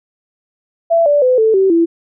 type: tone with pitch steps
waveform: sine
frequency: 669 / 582.4 / 507 / 441.4 / 384.2 / 334.5 Hz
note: E5 / D5 / B4 / A4 / G4 / E4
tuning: +25 / -15 / +45 / +5 / -35 / +25 cents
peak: -8 dBFS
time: 0.9-1.86 s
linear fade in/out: 20 ms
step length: 160 ms
effects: none